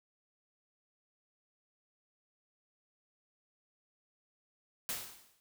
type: noise with exponential decay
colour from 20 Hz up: white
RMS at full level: -35 dBFS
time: 4.89-5.4 s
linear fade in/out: 0 ms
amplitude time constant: 110 ms
effects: none